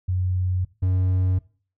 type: tone pair in turn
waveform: sine / triangle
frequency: 91.7 / 92.6 Hz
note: F#2 / F#2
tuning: -15 / +2 cents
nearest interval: unison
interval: 17 cents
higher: second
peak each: -20 / -16 dBFS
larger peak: second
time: 0.08-0.65 / 0.82-1.39 s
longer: neither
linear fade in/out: 10 ms
effects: noise-tail reverb RT60 0.4 s tail -20 dB re dry